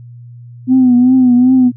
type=tone with vibrato; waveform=sine; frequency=251.9 Hz; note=B3; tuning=34 cents sharp; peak=-4 dBFS; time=0.67-1.72 s; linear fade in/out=50 ms; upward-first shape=triangle; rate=2.6 Hz; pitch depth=72 cents each way; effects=tanh soft clip ceiling -1 dBFS + added 120 Hz sine -31 dBFS peak until 1.76 s